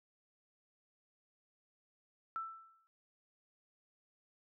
sine tone with exponential decay, 1328 Hz, E6, 12 cents sharp, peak -35 dBFS, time 2.36-2.87 s, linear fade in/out 0 ms, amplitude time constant 110 ms, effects none

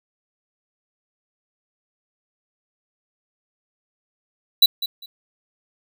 square tone with echo, 3951 Hz, B7, in tune, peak -9 dBFS, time 4.62-4.66 s, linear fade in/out 5 ms, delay 200 ms, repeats 2, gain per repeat -14 dB, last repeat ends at 5.06 s, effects none

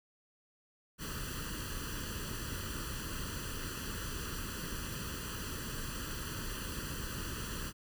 pink noise with comb filter, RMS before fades -40 dBFS, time 0.98-7.73 s, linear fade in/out 50 ms, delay 0.67 ms, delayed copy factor +0.85, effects none

